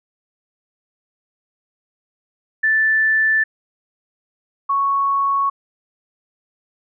sine tone pair in turn, 1760 / 1108.7 Hz, A6 / C#6, 0 / 0 cents, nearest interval minor sixth, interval 800 cents, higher first, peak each -13 / -15 dBFS, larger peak first, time 2.63-3.44 / 4.69-5.5 s, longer neither, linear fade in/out 10 ms, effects none

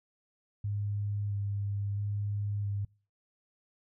sine tone with vibrato, 101.7 Hz, G#2, 36 cents flat, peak -30 dBFS, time 0.64-2.85 s, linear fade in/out 5 ms, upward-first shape square, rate 0.75 Hz, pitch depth 13 cents each way, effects noise-tail reverb RT60 0.4 s tail -26 dB re dry

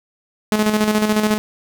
sawtooth tone with tremolo, 213.2 Hz, G#3, 46 cents sharp, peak -9 dBFS, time 0.52-1.38 s, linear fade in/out 0 ms, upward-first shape square, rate 14 Hz, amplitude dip 50%, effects none

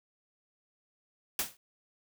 white noise with exponential decay, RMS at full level -27 dBFS, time 1.39-1.57 s, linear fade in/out 2 ms, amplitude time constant 38 ms, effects none

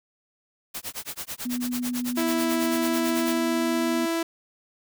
white noise with tremolo, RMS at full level -32 dBFS, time 0.74-3.38 s, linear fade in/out 10 ms, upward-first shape sine, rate 9.1 Hz, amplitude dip 100%
sine tone, 246.1 Hz, B3, 6 cents flat, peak -26 dBFS, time 1.45-4.06 s, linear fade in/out 10 ms
sawtooth tone with pitch glide, 329.6 to 331.7 Hz, E4 to E4, 0 to +11 cents, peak -20 dBFS, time 2.17-4.23 s, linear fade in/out 5 ms, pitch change +11 cents, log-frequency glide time 2.55-4.05 s
effects none

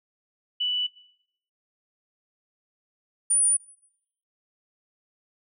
sine tone pair in turn, 2967 / 9447 Hz, F#7 / D9, +4 / +9 cents, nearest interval octave + minor sixth, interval 2005 cents, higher second, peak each -23 / -18 dBFS, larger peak second, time 0.6-0.87 / 3.3-3.57 s, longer neither, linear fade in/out 10 ms, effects noise-tail reverb RT60 0.7 s tail -19 dB re dry

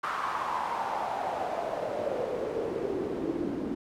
pink noise with band-pass filter sweep, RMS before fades -32 dBFS, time 0.03-3.75 s, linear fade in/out 10 ms, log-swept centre 1200 to 290 Hz, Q 4.6, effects none

